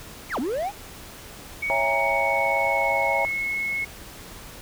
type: linear two-way sweep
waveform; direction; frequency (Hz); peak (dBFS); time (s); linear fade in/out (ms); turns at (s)
triangle; down then up; 2489 to 216.3 to 856; -22; 0.29-0.72; 50; 0.39
type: tone with pitch glide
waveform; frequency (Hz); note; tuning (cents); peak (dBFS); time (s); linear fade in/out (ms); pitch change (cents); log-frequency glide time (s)
sine; 2237 to 2183; C#7 to C#7; +15 to -27; -24; 1.62-3.85; 10; -42; 1.95-3.23
type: chord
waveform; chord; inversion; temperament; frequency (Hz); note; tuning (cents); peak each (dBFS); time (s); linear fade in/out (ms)
sine; A# half-diminished seventh; first; equal with one note detuned; 554.4 / 659.3 / 811.6 / 932.3; C#5 / E5 / G#5 / A#5; 0 / 0 / -40 / 0; -27; 1.7-3.25; 0
effects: pink hiss -42 dBFS RMS until 4.61 s